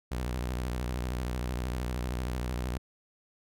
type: tone with vibrato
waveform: sawtooth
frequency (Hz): 61.74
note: B1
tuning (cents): 0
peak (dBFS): -27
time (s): 0.11-2.78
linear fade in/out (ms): 10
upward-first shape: triangle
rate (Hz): 13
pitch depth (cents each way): 170
effects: none